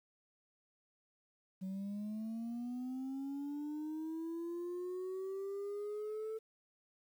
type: linear sweep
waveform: sine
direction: up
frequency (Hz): 186.4 to 443.2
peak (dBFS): -36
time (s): 1.61-6.39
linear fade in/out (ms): 20
effects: tanh soft clip ceiling -38 dBFS + 11-bit